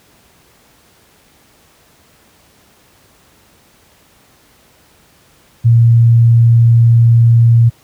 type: tone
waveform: sine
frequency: 116.54 Hz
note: A#2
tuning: in tune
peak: -4 dBFS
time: 5.64-7.7 s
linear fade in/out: 20 ms
effects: pink hiss -49 dBFS RMS until 7.83 s + high-pass 60 Hz 12 dB/octave